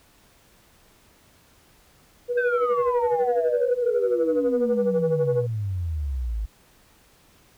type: tone with tremolo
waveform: sine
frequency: 486.4 Hz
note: B4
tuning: 26 cents flat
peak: -16 dBFS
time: 2.28-5.47 s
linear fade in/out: 50 ms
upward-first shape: sine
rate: 12 Hz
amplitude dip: 70%
type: exponential sweep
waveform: sine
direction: down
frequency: 1595 to 50.9 Hz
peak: -24 dBFS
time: 2.37-6.46 s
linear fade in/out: 10 ms
effects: tanh soft clip ceiling -14 dBFS + pink hiss -57 dBFS RMS until 7.57 s